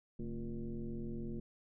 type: tone with frequency modulation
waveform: sine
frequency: 102.1 Hz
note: G#2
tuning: 29 cents flat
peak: -38 dBFS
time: 0.19-1.4 s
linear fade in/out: 5 ms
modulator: 124 Hz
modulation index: 2
effects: none